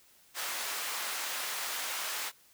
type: high-pass noise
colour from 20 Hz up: pink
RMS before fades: -36 dBFS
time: 0.34-2.32 s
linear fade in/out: 50 ms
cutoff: 990 Hz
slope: 12 dB/octave
effects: white hiss -62 dBFS RMS until 2.53 s